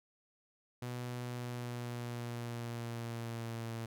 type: tone with pitch glide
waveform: sawtooth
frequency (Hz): 122.8 to 114.58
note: B2 to A#2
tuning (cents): -9 to -29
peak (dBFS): -35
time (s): 0.82-3.86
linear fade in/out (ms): 5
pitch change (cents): -120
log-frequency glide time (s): 1.21-3.74
effects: none